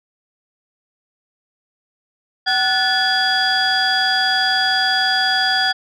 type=tone cluster; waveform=sine; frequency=760 / 1468 / 1734 / 3356 / 4799 Hz; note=F#5 / F#6 / A6 / G#7 / D8; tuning=+46 / -14 / -26 / +17 / +37 cents; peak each=-20 dBFS; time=2.46-5.73 s; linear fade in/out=20 ms; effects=tanh soft clip ceiling -8 dBFS